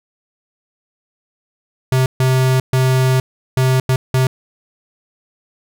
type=tone bursts at uneven times; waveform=square; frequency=130 Hz; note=C3; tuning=11 cents flat; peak=-12 dBFS; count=6; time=1.92-2.06 / 2.2-2.6 / 2.73-3.2 / 3.57-3.8 / 3.89-3.96 / 4.14-4.27 s; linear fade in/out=2 ms; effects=none